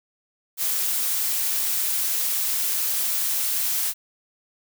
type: noise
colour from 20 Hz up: blue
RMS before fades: -24 dBFS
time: 0.57-3.94 s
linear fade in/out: 50 ms
effects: none